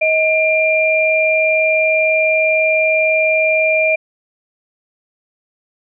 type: tone pair together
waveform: sine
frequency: 632 / 2386 Hz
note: D#5 / D7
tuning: +27 / +27 cents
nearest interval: octave + major seventh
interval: 2300 cents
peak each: -14 dBFS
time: 0.01-3.96 s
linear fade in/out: 10 ms
effects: none